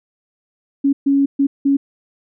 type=tone bursts at uneven times; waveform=sine; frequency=277.8 Hz; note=C#4; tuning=4 cents sharp; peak=-11 dBFS; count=4; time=0.84-0.93 / 1.06-1.26 / 1.39-1.47 / 1.65-1.77 s; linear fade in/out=10 ms; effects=none